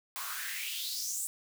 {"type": "noise with high-pass filter sweep", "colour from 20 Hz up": "white", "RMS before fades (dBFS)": -37, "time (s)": [0.16, 1.27], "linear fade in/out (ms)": 0, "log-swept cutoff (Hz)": [950, 8600], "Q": 4.6, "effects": []}